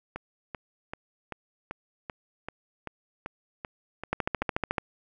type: two click trains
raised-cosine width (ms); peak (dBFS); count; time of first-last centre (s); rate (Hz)
0.5; -11 / -20; 10 / 12; 4.13-4.782 / 0.16-4.424; 13.8 / 2.58
effects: none